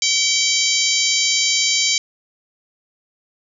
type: harmonic tone with a mistuned harmonic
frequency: 784 Hz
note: G5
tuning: in tune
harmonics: 3 / 4 / 5 / 6 / 7 / 8 / 9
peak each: -23 / -23 / -23 / -23 / -23 / -23 / -23 dBFS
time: 0.02-1.98 s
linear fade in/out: 2 ms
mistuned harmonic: 3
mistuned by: -54 cents
effects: none